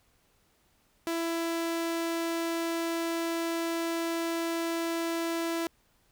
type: tone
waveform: sawtooth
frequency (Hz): 333.1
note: E4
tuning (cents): +18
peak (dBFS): -25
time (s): 1.07-5.67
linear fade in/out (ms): 0
effects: pink hiss -68 dBFS RMS until 6.11 s